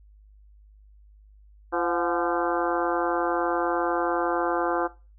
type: harmonic tone with a mistuned harmonic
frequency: 171.5 Hz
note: F3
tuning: 31 cents flat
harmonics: 2 / 3 / 4 / 5 / 6 / 7 / 8 / 9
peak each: -28 / -30 / -31 / -32 / -33 / -33 / -34 / -35 dBFS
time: 1.72-4.88 s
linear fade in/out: 20 ms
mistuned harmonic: 4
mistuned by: +75 cents
effects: noise-tail reverb RT60 0.3 s tail -18 dB re dry + added 51 Hz sine -50 dBFS peak until 5.18 s